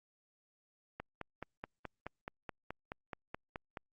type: click train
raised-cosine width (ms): 0.5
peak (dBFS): -26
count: 14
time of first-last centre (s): 1-3.772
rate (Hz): 4.69
effects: Opus 48 kbps